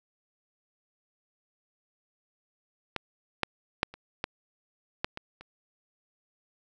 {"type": "clicks", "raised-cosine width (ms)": 0.3, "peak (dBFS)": [-14, -9, -7, -28, -13, -11, -21, -30], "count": 8, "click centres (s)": [2.963, 3.433, 3.831, 3.94, 4.241, 5.045, 5.174, 5.41], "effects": []}